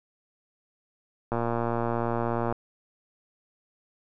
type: click train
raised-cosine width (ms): 1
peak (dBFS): -14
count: 142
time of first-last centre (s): 1.32-2.525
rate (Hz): 117
effects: none